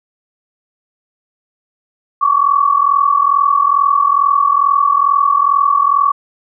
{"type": "tone pair together", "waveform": "sine", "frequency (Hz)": [1108.7, 1151], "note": ["C#6", "D6"], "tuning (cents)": [0, -35], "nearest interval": "minor second", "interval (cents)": 65, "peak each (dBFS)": -12, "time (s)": [2.21, 6.12], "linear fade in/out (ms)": 10, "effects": []}